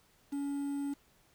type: tone with quantisation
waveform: triangle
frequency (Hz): 282.2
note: C#4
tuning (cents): +31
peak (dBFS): -31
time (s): 0.32-0.94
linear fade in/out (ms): 10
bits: 9
effects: pink hiss -67 dBFS RMS until 1.34 s